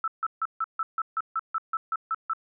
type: tone bursts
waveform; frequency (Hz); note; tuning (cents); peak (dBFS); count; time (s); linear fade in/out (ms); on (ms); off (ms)
sine; 1318.5; E6; 0; -24; 13; 0.04-2.334; 2; 38; 150
effects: none